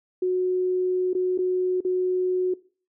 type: tone with dropouts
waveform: sine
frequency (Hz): 366.8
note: F#4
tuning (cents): -15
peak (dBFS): -20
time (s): 0.22-2.54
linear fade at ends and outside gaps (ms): 5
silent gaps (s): 1.133-1.149 / 1.378-1.387 / 1.806-1.848
effects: noise-tail reverb RT60 0.4 s tail -20 dB re dry